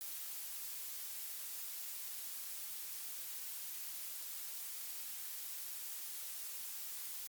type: noise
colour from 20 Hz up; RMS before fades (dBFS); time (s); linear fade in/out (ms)
blue; -45; 0.01-7.27; 0
effects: Opus 48 kbps